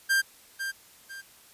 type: tone with echo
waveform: 45% pulse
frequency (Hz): 1587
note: G6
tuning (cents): +21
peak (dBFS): -21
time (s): 0.09-0.22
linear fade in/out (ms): 20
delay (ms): 500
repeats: 2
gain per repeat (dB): -9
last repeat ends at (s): 1.22
effects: white hiss -55 dBFS RMS until 1.53 s + resampled to 32000 Hz